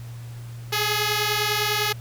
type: beating tone pair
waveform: 5% pulse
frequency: 415.3 / 425.3 Hz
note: G#4 / G#4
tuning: 0 / +41 cents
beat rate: 10 Hz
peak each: -13 dBFS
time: 0.72-1.93 s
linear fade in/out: 10 ms
effects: added 118 Hz sine -34 dBFS peak until 2 s + pink hiss -49 dBFS RMS until 2 s